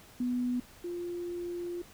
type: tone pair in turn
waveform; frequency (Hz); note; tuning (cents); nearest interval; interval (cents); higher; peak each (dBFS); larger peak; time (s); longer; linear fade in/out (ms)
sine; 246.9 / 349.2; B3 / F4; 0 / 0; tritone; 600; second; -28 / -34; first; 0.2-0.6 / 0.84-1.82; second; 5
effects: pink hiss -55 dBFS RMS until 1.93 s